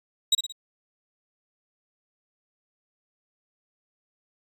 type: tone with echo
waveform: 35% pulse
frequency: 3828 Hz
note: A#7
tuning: 45 cents sharp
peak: -14 dBFS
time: 0.32-0.35 s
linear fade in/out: 5 ms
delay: 58 ms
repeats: 3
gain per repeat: -7 dB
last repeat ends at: 0.524 s
effects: resampled to 32000 Hz